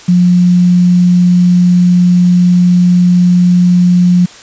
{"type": "tone with quantisation", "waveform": "sine", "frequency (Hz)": 178, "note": "F3", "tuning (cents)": 33, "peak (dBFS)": -4, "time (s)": [0.08, 4.26], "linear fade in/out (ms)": 10, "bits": 5, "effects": ["white hiss -34 dBFS RMS until 4.42 s", "resampled to 16000 Hz"]}